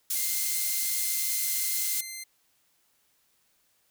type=high-pass noise; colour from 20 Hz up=pink; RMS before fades=-29 dBFS; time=0.1-2.01 s; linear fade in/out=5 ms; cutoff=7700 Hz; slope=12 dB/octave
type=tone with pitch glide; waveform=10% pulse; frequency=2093 to 2081 Hz; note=C7 to C7; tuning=0 to -10 cents; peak=-28 dBFS; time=0.15-2.24 s; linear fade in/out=10 ms; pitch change=-10 cents; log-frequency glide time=0.51-1.85 s
effects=white hiss -69 dBFS RMS until 3.9 s